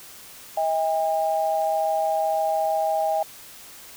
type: tone pair together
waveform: sine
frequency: 639 / 805.1 Hz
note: D#5 / G5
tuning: +46 / +46 cents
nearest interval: major third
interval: 400 cents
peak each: -23 dBFS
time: 0.57-3.23 s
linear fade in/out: 5 ms
effects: white hiss -44 dBFS RMS until 3.96 s